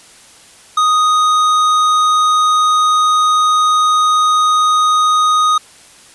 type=tone with tanh clipping; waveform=sine; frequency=1244.5 Hz; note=D#6; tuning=in tune; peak=-11 dBFS; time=0.77-5.58 s; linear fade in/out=5 ms; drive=13 dB; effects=white hiss -42 dBFS RMS until 6.14 s + resampled to 24000 Hz